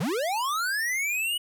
square linear sweep, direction up, 123.4 to 2960 Hz, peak -26 dBFS, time 0-1.38 s, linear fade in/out 10 ms, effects none

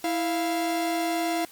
45% pulse tone pair together, 328.5 / 696 Hz, E4 / F5, -6 / -6 cents, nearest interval octave + minor second, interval 1300 cents, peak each -27 dBFS, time 0.04-1.45 s, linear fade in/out 2 ms, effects white hiss -50 dBFS RMS until 1.51 s + MP3 96 kbps

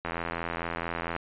click train, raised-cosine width 0.5 ms, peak -16 dBFS, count 95, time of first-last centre 0.05-1.164 s, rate 84.4 Hz, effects resampled to 8000 Hz

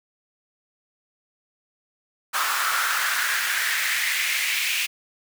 pink noise with high-pass filter sweep, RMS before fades -24 dBFS, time 2.33-4.87 s, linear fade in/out 20 ms, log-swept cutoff 1200 to 2500 Hz, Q 3.6, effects none

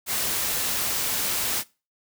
white noise, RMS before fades -26 dBFS, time 0.06-1.64 s, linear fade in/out 50 ms, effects noise-tail reverb RT60 0.3 s tail -21 dB re dry

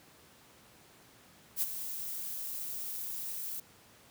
violet noise with ADSR envelope, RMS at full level -29 dBFS, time 1.56-3.6 s, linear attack 59 ms, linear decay 33 ms, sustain -10 dB, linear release 6 ms, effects pink hiss -59 dBFS RMS until 4.1 s + high-pass 100 Hz 12 dB/octave

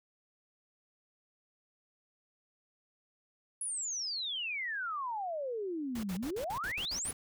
sine exponential two-way sweep, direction down then up, 10570 to 174.61 to 10570 Hz, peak -34 dBFS, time 3.61-7.11 s, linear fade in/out 2 ms, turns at 6.15 s
pink noise bursts, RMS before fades -45 dBFS, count 9, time 5.95-7.13 s, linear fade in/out 5 ms, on 84 ms, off 53 ms
effects none

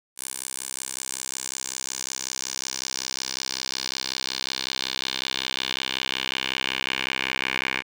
10% pulse tone with band-pass filter sweep, 65.41 Hz, C2, in tune, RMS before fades -30 dBFS, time 0.16-7.83 s, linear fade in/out 50 ms, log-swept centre 9600 to 2300 Hz, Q 2.6, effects none

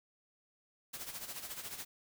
white noise with tremolo, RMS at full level -42 dBFS, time 0.93-1.85 s, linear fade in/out 10 ms, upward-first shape sine, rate 14 Hz, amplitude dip 65%, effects none

